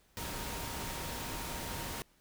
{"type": "tone in noise", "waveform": "sine", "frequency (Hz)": 932.3, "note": "A#5", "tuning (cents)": 0, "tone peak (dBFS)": -48, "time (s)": [0.17, 2.02], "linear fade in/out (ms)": 0, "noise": "pink", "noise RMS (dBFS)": -40, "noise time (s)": [0.17, 2.02], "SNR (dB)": -11, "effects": ["pink hiss -68 dBFS RMS until 2.2 s"]}